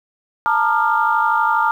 sine chord, Bb major seventh, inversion third, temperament equal with one note detuned, 880 / 932.3 / 1201.4 / 1396.9 Hz, A5 / Bb5 / D6 / F6, 0 / 0 / +39 / 0 cents, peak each -19 dBFS, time 0.46-1.71 s, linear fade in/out 0 ms, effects tanh soft clip ceiling -3 dBFS + 8-bit

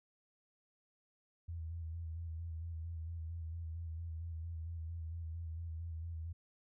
sine tone with vibrato, 82.41 Hz, E2, in tune, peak -40 dBFS, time 1.48-6.33 s, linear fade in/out 10 ms, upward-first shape square, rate 4.4 Hz, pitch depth 37 cents each way, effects none

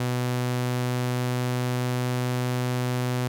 sawtooth tone with pitch glide, 124.1 to 124.89 Hz, B2 to B2, +9 to +20 cents, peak -20 dBFS, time 0-3.28 s, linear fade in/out 5 ms, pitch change +11 cents, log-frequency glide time 0.18-2.57 s, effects none

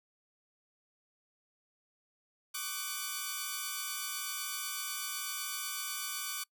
5% pulse tone cluster, 1130 / 1195 / 1504 Hz, C#6 / D6 / F#6, +33 / +30 / +28 cents, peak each -29 dBFS, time 2.54-6.44 s, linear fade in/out 10 ms, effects noise-tail reverb RT60 0.1 s tail -25 dB re dry

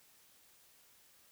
silence, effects white hiss -65 dBFS RMS until 1.31 s

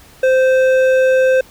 sine tone with hard clipping, 520 Hz, C5, 11 cents flat, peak -11 dBFS, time 0.23-1.41 s, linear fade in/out 5 ms, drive 9 dB, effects pink hiss -44 dBFS RMS until 1.5 s

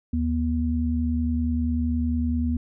sine tone pair together, 76.91 / 241.3 Hz, D#2 / B3, -20 / -40 cents, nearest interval octave + minor sixth, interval 1980 cents, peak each -24 dBFS, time 0.13-2.57 s, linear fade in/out 5 ms, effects none

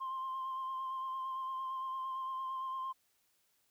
sine tone with vibrato, 1052 Hz, C6, 9 cents sharp, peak -35 dBFS, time 0-2.93 s, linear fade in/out 20 ms, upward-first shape sine, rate 8.8 Hz, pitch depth 22 cents each way, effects tanh soft clip ceiling -34 dBFS + white hiss -75 dBFS RMS until 3.7 s

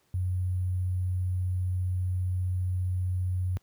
sine tone with sample-and-hold, 91.5 Hz, F#2, 19 cents flat, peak -25 dBFS, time 0.14-3.57 s, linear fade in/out 0 ms, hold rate 11025 Hz, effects pink hiss -69 dBFS RMS until 3.62 s + high-pass 60 Hz 12 dB/octave

